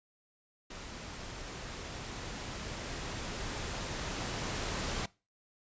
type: noise with level ramp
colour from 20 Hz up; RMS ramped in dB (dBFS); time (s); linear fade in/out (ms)
pink; -45 to -35; 0.7-5.06; 5
effects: noise-tail reverb RT60 0.3 s tail -22 dB re dry + resampled to 16000 Hz